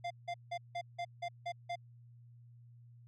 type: tone bursts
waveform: square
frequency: 696 Hz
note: F5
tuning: 6 cents flat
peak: -37 dBFS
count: 8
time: 0.04-1.758 s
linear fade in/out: 10 ms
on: 66 ms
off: 170 ms
effects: added 119 Hz sine -55 dBFS peak until 3.07 s + low-pass 4000 Hz 12 dB/octave